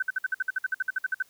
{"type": "tone bursts", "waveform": "sine", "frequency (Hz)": 1525, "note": "G6", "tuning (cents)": -48, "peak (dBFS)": -23, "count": 16, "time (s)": [0, 1.225], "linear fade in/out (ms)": 5, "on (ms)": 25, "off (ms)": 55, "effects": ["white hiss -61 dBFS RMS until 1.29 s"]}